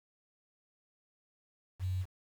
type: tone with quantisation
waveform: sine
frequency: 92.5 Hz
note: F#2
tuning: in tune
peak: -31 dBFS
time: 1.79-2.06 s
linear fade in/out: 50 ms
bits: 9
effects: none